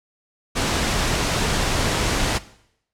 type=noise; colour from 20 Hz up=pink; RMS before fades=-21 dBFS; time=0.55-2.39 s; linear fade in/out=20 ms; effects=noise-tail reverb RT60 0.7 s tail -17 dB re dry + low-pass 8000 Hz 12 dB/octave